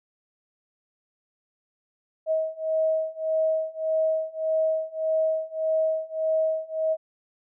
sine beating tone pair, 635 / 636.7 Hz, D#5 / D#5, +35 / +40 cents, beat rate 1.7 Hz, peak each -26 / -25 dBFS, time 2.26-6.97 s, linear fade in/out 50 ms, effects none

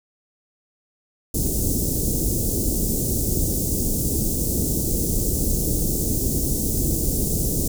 pink band-stop noise, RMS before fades -22 dBFS, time 1.34-7.68 s, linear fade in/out 5 ms, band 420 to 6700 Hz, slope 24 dB/octave, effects none

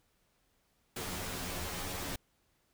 pink noise with comb filter, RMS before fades -39 dBFS, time 0.96-2.16 s, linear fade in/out 5 ms, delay 11 ms, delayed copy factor +0.85, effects pink hiss -74 dBFS RMS until 2.73 s

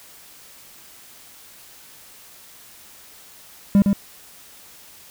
triangle tone with echo, 200 Hz, G3, 35 cents sharp, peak -8 dBFS, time 3.75-3.82 s, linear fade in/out 0 ms, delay 110 ms, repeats 1, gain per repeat -4 dB, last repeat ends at 3.93 s, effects white hiss -46 dBFS RMS until 5.1 s

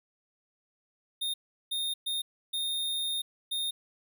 square tone bursts at uneven times, 3672 Hz, A#7, 27 cents flat, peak -30 dBFS, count 5, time 1.21-1.34 / 1.71-1.94 / 2.06-2.22 / 2.53-3.22 / 3.51-3.71 s, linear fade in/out 10 ms, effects none

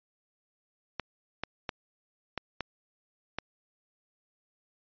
clicks, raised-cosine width 0.3 ms, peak -16 dBFS, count 6, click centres 0.997 / 1.436 / 1.692 / 2.377 / 2.607 / 3.386 s, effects resampled to 11025 Hz

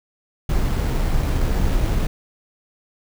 brown noise with sample-and-hold, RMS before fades -19 dBFS, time 0.49-2.07 s, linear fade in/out 5 ms, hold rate 6300 Hz, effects none

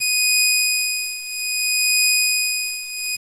15% pulse tone with tremolo, 2489 Hz, D#7, in tune, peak -7 dBFS, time 0-3.17 s, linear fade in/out 20 ms, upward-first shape triangle, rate 0.61 Hz, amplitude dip 85%, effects resampled to 32000 Hz + 7-bit

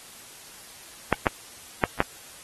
clicks, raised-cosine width 0.5 ms, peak -4 dBFS, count 4, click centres 1.127 / 1.268 / 1.838 / 2.004 s, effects white hiss -46 dBFS RMS until 2.43 s + AAC 32 kbps

